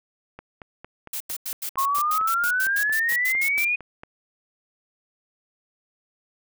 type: click train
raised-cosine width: 0.5 ms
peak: -24 dBFS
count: 17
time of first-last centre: 0.39-4.035 s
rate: 4.39 Hz
type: noise bursts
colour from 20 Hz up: blue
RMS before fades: -30 dBFS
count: 16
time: 1.13-3.649 s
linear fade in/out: 5 ms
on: 74 ms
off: 89 ms
type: exponential sweep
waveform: sine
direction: up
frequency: 1068 to 2489 Hz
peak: -20 dBFS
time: 1.77-3.76 s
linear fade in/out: 10 ms
effects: none